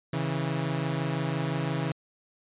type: tone pair together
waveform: sawtooth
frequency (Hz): 136.8 / 162.68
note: C#3 / E3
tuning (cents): -23 / -23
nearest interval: minor third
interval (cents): 300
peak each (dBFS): -26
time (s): 0.13-1.92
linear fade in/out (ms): 5
effects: resampled to 8000 Hz